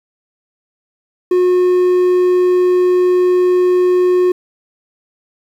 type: tone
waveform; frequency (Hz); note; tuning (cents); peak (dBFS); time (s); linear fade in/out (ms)
triangle; 362.1; F#4; -37; -7; 1.31-4.32; 5
effects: 7-bit